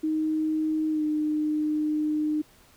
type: tone with pitch glide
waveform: sine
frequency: 312.2 to 304.4 Hz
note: D#4 to D#4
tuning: +6 to -38 cents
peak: -23 dBFS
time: 0.03-2.42 s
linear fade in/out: 10 ms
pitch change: -44 cents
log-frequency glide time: 0.9-1.03 s
effects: pink hiss -57 dBFS RMS until 2.76 s